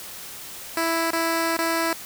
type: tone with dropouts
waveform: 10% pulse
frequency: 330 Hz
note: E4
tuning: 2 cents sharp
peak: -13 dBFS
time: 0.77-1.93 s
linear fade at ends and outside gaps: 2 ms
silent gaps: 1.107-1.132 / 1.568-1.588 s
effects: white hiss -38 dBFS RMS until 2.05 s